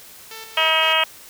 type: tone with tremolo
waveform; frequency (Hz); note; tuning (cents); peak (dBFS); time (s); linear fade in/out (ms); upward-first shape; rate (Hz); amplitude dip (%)
5% pulse; 445.1; A4; +20; -23; 0.31-0.93; 2; square; 3.9; 50
type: harmonic tone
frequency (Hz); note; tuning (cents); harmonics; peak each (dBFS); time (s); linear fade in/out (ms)
319.1; D#4; +44; 2 / 3 / 4 / 5 / 6 / 7 / 8 / 9 / 10; -25 / -24 / -24 / -28 / -27 / -26 / -22 / -22 / -22; 0.57-1.04; 5
effects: white hiss -43 dBFS RMS until 1.29 s